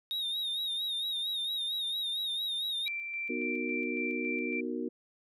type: tone with vibrato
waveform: triangle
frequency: 3729 Hz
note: A#7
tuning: in tune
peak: -30 dBFS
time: 0.11-2.88 s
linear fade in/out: 0 ms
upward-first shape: sine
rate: 4.4 Hz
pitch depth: 65 cents each way
type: tone with tremolo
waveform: sine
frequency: 2349 Hz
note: D7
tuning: in tune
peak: -33 dBFS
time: 2.86-4.61 s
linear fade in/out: 10 ms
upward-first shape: square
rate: 3.6 Hz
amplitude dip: 30%
type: chord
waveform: sine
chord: B major seventh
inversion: none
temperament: just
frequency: 246.9 / 308.7 / 370.4 / 463 Hz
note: B3 / D#4 / F#4 / A#4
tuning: 0 / -14 / +2 / -12 cents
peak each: -36 / -38 / -38 / -40 dBFS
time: 3.29-4.89 s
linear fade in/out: 10 ms
effects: none